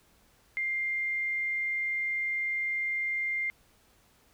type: tone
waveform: sine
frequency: 2100 Hz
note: C7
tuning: 6 cents sharp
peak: -28 dBFS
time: 0.57-3.5 s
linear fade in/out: 0 ms
effects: pink hiss -64 dBFS RMS until 4.33 s